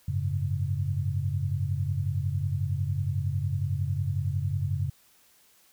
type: chord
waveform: sine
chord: F# suspended second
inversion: none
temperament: equal with one note detuned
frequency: 92.87 / 103.83 / 138.59 Hz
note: F#2 / G#2 / C#3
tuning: +7 / 0 / 0 cents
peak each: -29 / -31 / -30 dBFS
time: 0.08-4.9 s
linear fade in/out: 5 ms
effects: white hiss -61 dBFS RMS until 5.72 s